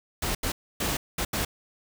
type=noise bursts at uneven times; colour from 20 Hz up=pink; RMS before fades=-28 dBFS; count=5; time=0.22-0.35 / 0.43-0.52 / 0.8-0.97 / 1.18-1.25 / 1.33-1.45 s; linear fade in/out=5 ms; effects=none